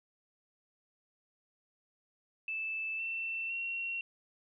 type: tone with pitch steps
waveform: sine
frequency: 2634 / 2683 / 2733 Hz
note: E7 / E7 / F7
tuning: -2 / +30 / -38 cents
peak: -34 dBFS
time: 2.48-4.01 s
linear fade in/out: 2 ms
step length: 510 ms
effects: none